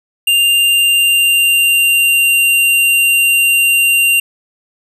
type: tone with pitch glide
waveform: square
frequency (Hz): 2794 to 2775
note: F7 to F7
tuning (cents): 0 to -12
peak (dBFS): -9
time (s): 0.27-4.2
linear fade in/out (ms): 5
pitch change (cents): -12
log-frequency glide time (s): 0.53-2.31
effects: none